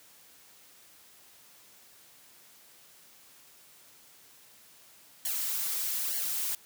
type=noise with flanger; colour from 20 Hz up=blue; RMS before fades=-32 dBFS; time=5.25-6.55 s; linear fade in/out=2 ms; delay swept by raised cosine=0.79 to 5.69 ms; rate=1.1 Hz; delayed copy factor=-0.8; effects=white hiss -57 dBFS RMS until 6.65 s + high-pass 80 Hz 12 dB/octave